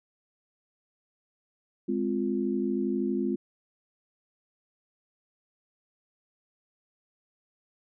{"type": "chord", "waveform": "sine", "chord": "F minor", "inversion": "first", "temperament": "equal with one note detuned", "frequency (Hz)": [207.7, 260.3, 349.2], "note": ["Ab3", "C4", "F4"], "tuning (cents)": [0, -9, 0], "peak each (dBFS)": -30, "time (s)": [1.88, 3.36], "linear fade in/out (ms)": 10, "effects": []}